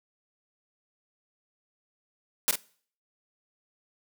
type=noise with echo; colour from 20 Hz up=white; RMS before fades=-23 dBFS; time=2.48-2.51 s; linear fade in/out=0 ms; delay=46 ms; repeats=1; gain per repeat=-7 dB; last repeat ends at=2.556 s; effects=noise-tail reverb RT60 0.5 s tail -22 dB re dry + high-pass 200 Hz 12 dB/octave